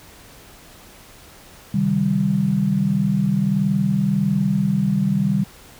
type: chord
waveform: sine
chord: C minor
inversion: none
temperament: equal with one note detuned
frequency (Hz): 134.26 / 155.56 / 196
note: C3 / Eb3 / G3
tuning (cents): +45 / 0 / 0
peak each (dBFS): -24 / -22 / -18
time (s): 1.74-5.44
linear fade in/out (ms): 5
effects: pink hiss -45 dBFS RMS until 5.79 s